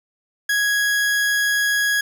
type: tone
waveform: 40% pulse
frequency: 1661.2 Hz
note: G#6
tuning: in tune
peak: -16 dBFS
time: 0.49-2.01 s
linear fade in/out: 5 ms
effects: none

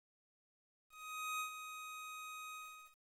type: tone with ADSR envelope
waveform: 25% pulse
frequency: 1254 Hz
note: D#6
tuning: 13 cents sharp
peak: -34 dBFS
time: 0.89-2.97 s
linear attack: 510 ms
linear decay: 97 ms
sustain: -9 dB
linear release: 430 ms
effects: resampled to 32000 Hz + 11-bit

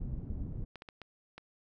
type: low-pass noise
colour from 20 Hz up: pink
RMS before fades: -38 dBFS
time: 0-0.65 s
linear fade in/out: 10 ms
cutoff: 170 Hz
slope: 12 dB/octave
type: clicks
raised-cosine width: 0.3 ms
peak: -30 dBFS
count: 5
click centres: 0.757 / 0.821 / 0.888 / 1.017 / 1.38 s
effects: none

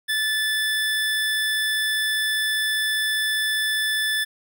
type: tone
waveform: 25% pulse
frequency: 1745 Hz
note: A6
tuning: 15 cents flat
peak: -17 dBFS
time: 0.08-4.25 s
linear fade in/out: 20 ms
effects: none

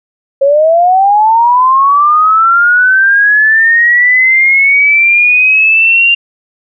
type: linear sweep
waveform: sine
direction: up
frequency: 539 to 2794 Hz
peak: -4 dBFS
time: 0.41-6.15 s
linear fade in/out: 10 ms
effects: none

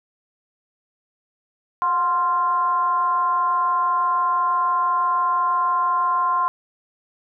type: tone with frequency modulation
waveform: sine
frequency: 1049 Hz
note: C6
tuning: 4 cents sharp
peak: -17 dBFS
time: 1.82-6.48 s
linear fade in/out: 0 ms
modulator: 326 Hz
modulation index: 0.48
effects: none

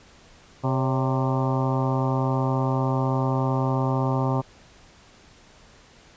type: harmonic tone with a mistuned harmonic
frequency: 130.81 Hz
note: C3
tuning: in tune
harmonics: 1 / 2 / 3 / 4 / 5 / 6 / 7 / 8 / 9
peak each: -23 / -28 / -32 / -32 / -34 / -33 / -32 / -34 / -37 dBFS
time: 0.63-4.42 s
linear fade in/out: 20 ms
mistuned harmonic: 4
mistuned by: +76 cents
effects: pink hiss -52 dBFS RMS until 6.16 s + resampled to 16000 Hz

